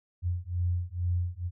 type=beating tone pair; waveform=sine; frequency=87.31 / 89.51 Hz; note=F2 / F2; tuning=0 / +43 cents; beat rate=2.2 Hz; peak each=-30 dBFS; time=0.22-1.51 s; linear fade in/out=50 ms; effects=none